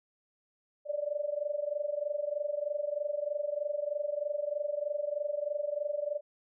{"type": "tone with amplitude modulation", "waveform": "sine", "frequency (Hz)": 587.3, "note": "D5", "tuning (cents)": 0, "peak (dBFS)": -27, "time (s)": [0.85, 6.21], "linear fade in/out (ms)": 50, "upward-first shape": "sine", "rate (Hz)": 23.2, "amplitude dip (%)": 85, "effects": []}